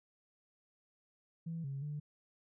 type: tone with pitch steps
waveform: sine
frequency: 165.2 / 137.5 / 148.1 Hz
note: E3 / C#3 / D3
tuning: +4 / -14 / +15 cents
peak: -37 dBFS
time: 1.46-2 s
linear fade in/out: 10 ms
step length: 180 ms
effects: tanh soft clip ceiling -33 dBFS